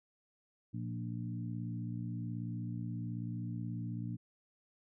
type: harmonic tone with a mistuned harmonic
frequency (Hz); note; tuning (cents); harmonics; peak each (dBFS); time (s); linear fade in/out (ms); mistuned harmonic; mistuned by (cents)
58.6; A#1; +10; 2 / 3 / 4 / 5; -39 / -43 / -45 / -47; 0.73-4.17; 20; 4; -18
effects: none